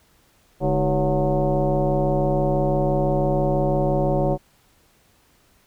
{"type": "tone with frequency modulation", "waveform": "sine", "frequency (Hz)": 208, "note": "G#3", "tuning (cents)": 3, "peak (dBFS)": -17, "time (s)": [0.6, 4.38], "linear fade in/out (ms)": 50, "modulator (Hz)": 175, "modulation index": 3, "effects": ["pink hiss -59 dBFS RMS until 5.66 s"]}